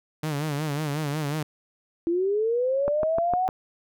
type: tone with vibrato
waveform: sawtooth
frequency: 148.9 Hz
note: D3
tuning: 24 cents sharp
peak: -22 dBFS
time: 0.23-1.43 s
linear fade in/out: 5 ms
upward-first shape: sine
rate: 5.5 Hz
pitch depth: 99 cents each way
type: linear sweep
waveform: sine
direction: up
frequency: 329.6 to 758 Hz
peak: -21 dBFS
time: 2.07-3.48 s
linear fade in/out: 0 ms
type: click train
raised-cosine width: 1 ms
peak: -14 dBFS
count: 5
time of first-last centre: 2.88-3.489 s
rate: 6.57 Hz
effects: none